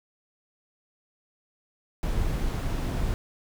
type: noise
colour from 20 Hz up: brown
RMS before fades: -27 dBFS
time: 2.03-3.14 s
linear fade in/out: 0 ms
effects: none